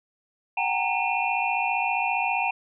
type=tone cluster; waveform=sine; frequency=745 / 800 / 927 / 2434 / 2680 Hz; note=F#5 / G5 / A#5 / D#7 / E7; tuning=+12 / +35 / -10 / -39 / +28 cents; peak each=-29 dBFS; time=0.57-2.51 s; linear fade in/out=5 ms; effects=none